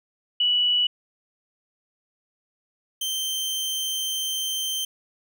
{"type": "tone pair in turn", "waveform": ["sine", "sawtooth"], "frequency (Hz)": [2948, 3123], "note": ["F#7", "G7"], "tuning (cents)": [-7, -7], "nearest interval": "minor second", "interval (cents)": 100, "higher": "second", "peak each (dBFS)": [-18, -22], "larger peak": "first", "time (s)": [[0.4, 0.87], [3.01, 4.85]], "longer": "second", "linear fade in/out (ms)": 5, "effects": []}